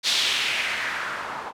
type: noise with low-pass filter sweep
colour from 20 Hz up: blue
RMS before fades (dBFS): -26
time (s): 0.03-1.53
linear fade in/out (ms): 50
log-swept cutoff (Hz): 4300 to 920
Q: 2.2
effects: none